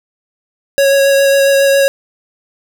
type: tone with vibrato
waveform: square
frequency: 552 Hz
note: C#5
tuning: 7 cents flat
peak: -8 dBFS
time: 0.78-1.88 s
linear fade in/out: 0 ms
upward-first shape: sine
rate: 7.3 Hz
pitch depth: 12 cents each way
effects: none